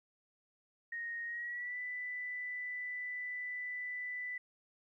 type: tone with pitch glide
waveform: sine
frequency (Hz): 1864.7 to 1987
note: A#6 to B6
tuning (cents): 0 to +10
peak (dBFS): -38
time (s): 0.92-4.38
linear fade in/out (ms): 5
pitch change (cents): +110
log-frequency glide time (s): 1.25-1.79
effects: 13-bit